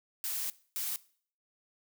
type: noise bursts at uneven times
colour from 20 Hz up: blue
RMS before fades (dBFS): -35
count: 2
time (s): 0.24-0.5 / 0.76-0.96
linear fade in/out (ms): 0
effects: noise-tail reverb RT60 0.5 s tail -20 dB re dry